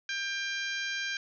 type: harmonic tone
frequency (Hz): 795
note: G5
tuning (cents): +24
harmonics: 2 / 3 / 4 / 5 / 6 / 7 / 8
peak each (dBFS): -34 / -38 / -40 / -42 / -44 / -45 / -46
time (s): 0.09-1.17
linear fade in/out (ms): 2
effects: none